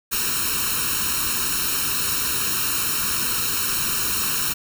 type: noise with comb filter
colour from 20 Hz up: white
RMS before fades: -23 dBFS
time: 0.11-4.54 s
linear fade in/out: 20 ms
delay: 0.73 ms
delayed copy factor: +1
effects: none